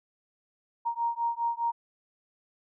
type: beating tone pair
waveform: sine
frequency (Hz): 932.3 / 937.2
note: A#5 / A#5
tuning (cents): 0 / +9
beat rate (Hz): 4.9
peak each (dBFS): -30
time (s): 0.85-1.72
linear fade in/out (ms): 20
effects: none